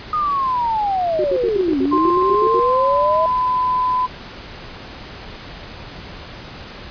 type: linear two-way sweep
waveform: sine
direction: down then up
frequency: 1244.5 to 264 to 649 Hz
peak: -16 dBFS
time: 0.13-3.26 s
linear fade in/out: 2 ms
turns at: 1.8 s
type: tone bursts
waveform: sine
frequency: 370 Hz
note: F#4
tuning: in tune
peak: -18 dBFS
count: 12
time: 1.19-2.594 s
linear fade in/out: 0 ms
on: 51 ms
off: 72 ms
type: tone with pitch glide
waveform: sine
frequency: 1049 to 1007.4 Hz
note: C6 to B5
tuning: +4 to +34 cents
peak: -15 dBFS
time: 1.91-4.07 s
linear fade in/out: 20 ms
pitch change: -70 cents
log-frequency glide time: 2.51-3 s
effects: pink hiss -35 dBFS RMS until 6.9 s + resampled to 11025 Hz